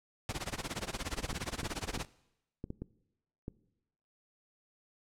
pink noise with tremolo, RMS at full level -35 dBFS, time 0.29-2.05 s, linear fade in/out 0 ms, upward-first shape sine, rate 17 Hz, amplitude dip 95%
clicks, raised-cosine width 3 ms, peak -26 dBFS, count 9, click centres 1.189 / 1.246 / 1.329 / 1.632 / 1.976 / 2.641 / 2.704 / 2.82 / 3.481 s
effects noise-tail reverb RT60 0.9 s tail -21 dB re dry + low-pass 9000 Hz 12 dB/octave

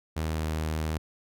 sawtooth tone with pitch glide, 79.1 to 78.42 Hz, D#2 to D#2, +29 to +14 cents, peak -24 dBFS, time 0.16-0.98 s, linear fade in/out 10 ms, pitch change -15 cents, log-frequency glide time 0.33-0.41 s, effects none

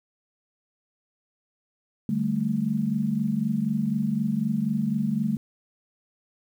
sine chord, D suspended fourth, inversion none, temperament equal with one note detuned, 149.05 / 196 / 220 Hz, D3 / G3 / A3, +26 / 0 / 0 cents, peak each -30 / -27 / -25 dBFS, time 2.09-5.37 s, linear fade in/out 2 ms, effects 9-bit

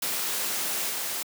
white noise with level steps, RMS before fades -29 / -31 dBFS, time 0.02-1.23 s, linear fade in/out 5 ms, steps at 0.89 s, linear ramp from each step 5 ms, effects high-pass 200 Hz 12 dB/octave

